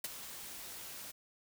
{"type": "noise with ADSR envelope", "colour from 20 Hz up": "white", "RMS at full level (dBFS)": -36, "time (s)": [0.04, 1.12], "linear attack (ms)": 4, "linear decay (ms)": 26, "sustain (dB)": -11, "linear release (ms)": 17, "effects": []}